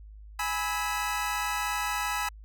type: chord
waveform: 25% pulse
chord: E major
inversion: first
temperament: equal with one note detuned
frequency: 830.6 / 987.8 / 1297.4 Hz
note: G#5 / B5 / E6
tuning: 0 / 0 / -28 cents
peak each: -29 dBFS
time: 0.39-2.29 s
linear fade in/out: 5 ms
effects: added 52 Hz sine -44 dBFS peak until 2.44 s